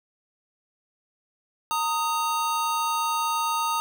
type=tone pair together; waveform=square; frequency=918.7 / 1247 Hz; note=A#5 / D#6; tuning=-25 / +3 cents; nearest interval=perfect fourth; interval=528 cents; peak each=-27 dBFS; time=1.71-3.8 s; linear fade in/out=0 ms; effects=none